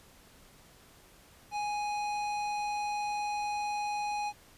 sine tone with hard clipping, 830.6 Hz, G#5, in tune, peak -33 dBFS, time 1.51-4.33 s, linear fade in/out 50 ms, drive 14 dB, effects pink hiss -58 dBFS RMS until 4.57 s + resampled to 32000 Hz

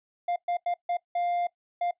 triangle tone bursts at uneven times, 701 Hz, F5, 6 cents sharp, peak -23 dBFS, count 6, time 0.28-0.36 / 0.48-0.57 / 0.66-0.74 / 0.89-0.97 / 1.15-1.47 / 1.81-1.91 s, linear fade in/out 5 ms, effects noise-tail reverb RT60 0.1 s tail -20 dB re dry + resampled to 8000 Hz

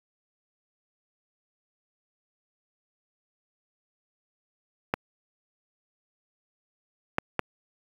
clicks, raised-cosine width 0.5 ms, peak -8 dBFS, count 3, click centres 4.939 / 7.184 / 7.393 s, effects high-pass 80 Hz 12 dB/octave + 7-bit

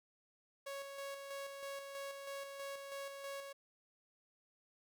sawtooth tone with tremolo, 554.4 Hz, C#5, in tune, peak -39 dBFS, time 0.66-3.53 s, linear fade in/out 10 ms, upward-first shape square, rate 3.1 Hz, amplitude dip 40%, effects none

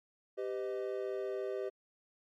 triangle chord, G augmented, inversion none, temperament equal with one note detuned, 392 / 506.3 / 622.3 Hz, G4 / B4 / D#5, 0 / +43 / 0 cents, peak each -35 / -39 / -40 dBFS, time 0.37-1.7 s, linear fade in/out 20 ms, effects MP3 96 kbps

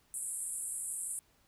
pink band-pass noise, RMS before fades -39 dBFS, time 0.14-1.19 s, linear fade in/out 0 ms, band 8000 to 11000 Hz, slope 96 dB/octave, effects pink hiss -69 dBFS RMS until 1.47 s

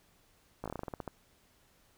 slowing click train, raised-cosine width 1 ms, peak -24 dBFS, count 12, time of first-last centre 0.64-1.077 s, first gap 17 ms, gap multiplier 1.16, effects pink hiss -67 dBFS RMS until 1.97 s

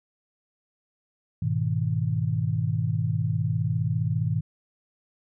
sine chord, G# minor, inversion none, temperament equal with one note detuned, 103.83 / 123.47 / 158.47 Hz, G#2 / B2 / D#3, 0 / 0 / +32 cents, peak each -27 dBFS, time 1.42-4.41 s, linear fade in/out 5 ms, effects none

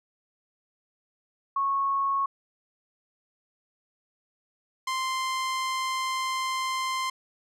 sine / sawtooth tone pair in turn, 1100 / 1044.8 Hz, C#6 / C6, -14 / -3 cents, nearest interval minor second, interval 89 cents, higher first, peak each -23 dBFS, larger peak neither, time 1.56-2.26 / 4.87-7.1 s, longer second, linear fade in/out 5 ms, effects low-pass 9000 Hz 12 dB/octave

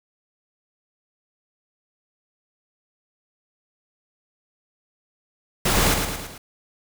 pink noise with echo, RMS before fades -20 dBFS, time 5.65-5.94 s, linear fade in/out 5 ms, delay 110 ms, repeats 4, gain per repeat -5 dB, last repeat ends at 6.38 s, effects none

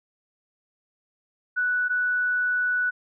sine tone pair in turn, 1480 / 1480 Hz, F#6 / F#6, 0 / 0 cents, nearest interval unison, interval 0 cents, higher neither, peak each -21 / -21 dBFS, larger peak neither, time 1.56-1.89 / 1.89-2.91 s, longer second, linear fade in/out 20 ms, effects none

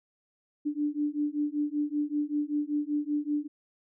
sine beating tone pair, 292.5 / 297.7 Hz, D4 / D4, -7 / +24 cents, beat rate 5.2 Hz, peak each -30 dBFS, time 0.65-3.48 s, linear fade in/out 20 ms, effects none

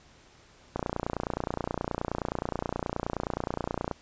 click train, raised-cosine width 1 ms, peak -15 dBFS, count 94, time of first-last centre 0.76-3.913 s, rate 29.5 Hz, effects pink hiss -57 dBFS RMS until 4.01 s + resampled to 16000 Hz

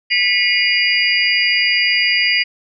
sine tone cluster, 1979 / 2166 / 2431 / 2873 / 4798 Hz, B6 / C#7 / D#7 / F7 / D8, +3 / -41 / -41 / +48 / +36 cents, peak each -19 dBFS, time 0.1-2.44 s, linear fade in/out 20 ms, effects none

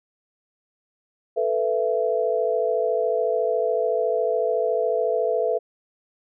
sine chord, A suspended second, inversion none, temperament equal with one note detuned, 440 / 493.9 / 667.3 Hz, A4 / B4 / E5, 0 / 0 / +21 cents, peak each -24 dBFS, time 1.36-5.59 s, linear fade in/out 20 ms, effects none

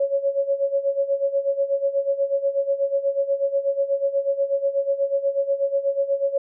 sine tone with tremolo, 554.4 Hz, C#5, in tune, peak -16 dBFS, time 0-6.38 s, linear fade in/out 5 ms, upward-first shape sine, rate 8.2 Hz, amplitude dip 80%, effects none

